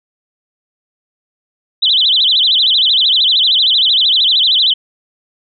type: tone with vibrato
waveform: sine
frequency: 3481 Hz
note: A7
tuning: 19 cents flat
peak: -8 dBFS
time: 1.82-4.74 s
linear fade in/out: 10 ms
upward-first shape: sine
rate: 13 Hz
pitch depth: 260 cents each way
effects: none